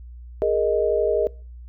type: chord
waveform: sine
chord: Ab suspended second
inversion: none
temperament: just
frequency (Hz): 415.3 / 467.2 / 623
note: Ab4 / Bb4 / Eb5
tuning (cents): 0 / +4 / +2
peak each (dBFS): -22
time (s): 0.42-1.27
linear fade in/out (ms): 0
effects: noise-tail reverb RT60 0.4 s tail -24 dB re dry + added 60 Hz sine -37 dBFS peak until 1.68 s